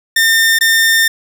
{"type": "tone with dropouts", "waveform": "sawtooth", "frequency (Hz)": 1810, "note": "A6", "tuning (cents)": 48, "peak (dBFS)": -5, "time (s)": [0.16, 1.08], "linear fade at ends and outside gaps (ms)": 5, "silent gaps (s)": [0.588, 0.609], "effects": []}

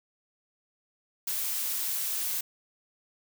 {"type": "noise", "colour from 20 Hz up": "blue", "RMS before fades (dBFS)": -31, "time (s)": [1.27, 2.41], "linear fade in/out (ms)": 5, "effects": []}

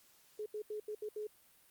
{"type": "tone bursts at uneven times", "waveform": "sine", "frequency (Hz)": 424.1, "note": "G#4", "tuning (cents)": 36, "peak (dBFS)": -38, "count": 6, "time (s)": [[0.39, 0.46], [0.54, 0.62], [0.7, 0.8], [0.88, 0.95], [1.02, 1.09], [1.16, 1.27]], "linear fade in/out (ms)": 5, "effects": ["white hiss -66 dBFS RMS until 1.7 s", "Opus 48 kbps"]}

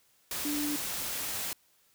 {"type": "tone in noise", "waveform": "sine", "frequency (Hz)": 293.7, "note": "D4", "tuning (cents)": 0, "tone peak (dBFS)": -31, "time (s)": [0.45, 0.76], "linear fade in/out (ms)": 2, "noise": "white", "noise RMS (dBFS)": -35, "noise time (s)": [0.31, 1.53], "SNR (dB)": 1, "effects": ["white hiss -67 dBFS RMS until 1.94 s"]}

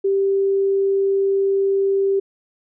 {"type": "tone", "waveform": "sine", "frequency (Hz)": 392, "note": "G4", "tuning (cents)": 0, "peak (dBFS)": -15, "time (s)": [0.04, 2.2], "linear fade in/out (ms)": 10, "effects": []}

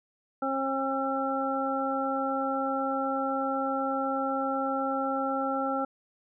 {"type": "harmonic tone", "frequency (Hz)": 269.2, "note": "C4", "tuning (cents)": 49, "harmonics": [1, 2, 3, 5], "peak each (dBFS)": [-32, -32, -32, -32], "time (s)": [0.42, 5.85], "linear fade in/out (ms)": 5, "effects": []}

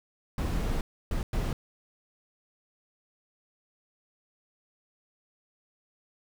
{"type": "noise bursts at uneven times", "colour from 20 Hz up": "brown", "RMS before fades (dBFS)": -29, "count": 3, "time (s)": [[0.38, 0.81], [1.11, 1.23], [1.33, 1.53]], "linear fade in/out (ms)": 2, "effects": []}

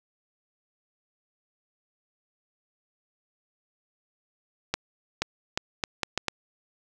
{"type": "accelerating click train", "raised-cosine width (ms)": 0.2, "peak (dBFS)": -8, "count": 7, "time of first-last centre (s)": [4.74, 6.283], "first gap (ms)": 480, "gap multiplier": 0.74, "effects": ["8-bit"]}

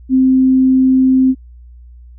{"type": "tone", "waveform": "sine", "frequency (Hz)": 260.8, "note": "C4", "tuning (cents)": -5, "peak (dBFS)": -7, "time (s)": [0.09, 1.35], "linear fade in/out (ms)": 50, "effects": ["added 60 Hz sine -35 dBFS peak until 2.18 s"]}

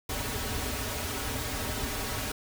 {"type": "noise with comb filter", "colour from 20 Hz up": "pink", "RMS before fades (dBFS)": -33, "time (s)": [0.09, 2.32], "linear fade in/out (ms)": 5, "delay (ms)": 5.8, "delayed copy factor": -0.95, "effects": []}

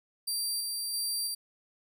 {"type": "tone with tremolo", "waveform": "20% pulse", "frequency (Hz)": 4705, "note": "D8", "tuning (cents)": 2, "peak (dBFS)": -24, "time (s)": [0.27, 1.35], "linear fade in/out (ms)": 10, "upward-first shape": "square", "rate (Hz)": 1.5, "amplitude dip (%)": 25, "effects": []}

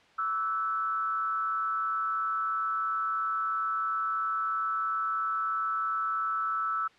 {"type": "tone with frequency modulation", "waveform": "sine", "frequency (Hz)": 1318.5, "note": "E6", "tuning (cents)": 0, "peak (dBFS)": -27, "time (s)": [0.18, 6.88], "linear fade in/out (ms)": 10, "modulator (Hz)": 173, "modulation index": 0.56, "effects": ["white hiss -59 dBFS RMS until 6.98 s", "low-pass 3000 Hz 12 dB/octave"]}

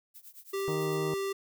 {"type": "noise with tremolo", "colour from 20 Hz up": "violet", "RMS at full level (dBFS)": -47, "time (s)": [0.14, 0.99], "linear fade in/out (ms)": 20, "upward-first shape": "triangle", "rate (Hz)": 9.1, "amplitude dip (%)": 95}
{"type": "tone", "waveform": "square", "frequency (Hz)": 392, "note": "G4", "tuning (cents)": 0, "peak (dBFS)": -31, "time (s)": [0.53, 1.33], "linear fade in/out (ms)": 10}
{"type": "harmonic tone", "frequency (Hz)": 155.56, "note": "D#3", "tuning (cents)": 0, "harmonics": [1, 2, 3, 4, 5, 6, 7, 8], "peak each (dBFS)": [-34, -39, -39, -46, -48, -46, -50, -52], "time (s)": [0.68, 1.14], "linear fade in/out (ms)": 0}
{"effects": []}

